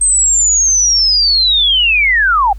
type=linear sweep; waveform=sine; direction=down; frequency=8372 to 753 Hz; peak=-8 dBFS; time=0.01-2.53 s; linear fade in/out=5 ms; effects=added 50 Hz sine -25 dBFS peak until 2.58 s + pink hiss -52 dBFS RMS until 2.58 s